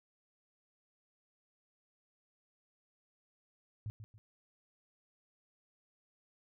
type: tone with echo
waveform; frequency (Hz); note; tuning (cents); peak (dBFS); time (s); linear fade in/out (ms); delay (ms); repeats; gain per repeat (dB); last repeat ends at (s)
sine; 107.3; A2; -43; -37; 3.86-3.9; 0; 140; 2; -9; 4.18
effects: none